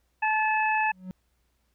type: harmonic tone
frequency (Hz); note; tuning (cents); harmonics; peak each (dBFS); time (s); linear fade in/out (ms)
866; A5; -28; 1 / 2 / 3; -24 / -28 / -29; 0.22-0.92; 10
type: tone with exponential growth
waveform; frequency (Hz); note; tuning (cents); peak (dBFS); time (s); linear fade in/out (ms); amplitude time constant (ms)
triangle; 185; F#3; 0; -29; 0.85-1.11; 0; 55
effects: added 60 Hz sine -70 dBFS peak until 1.74 s + pink hiss -74 dBFS RMS until 1.74 s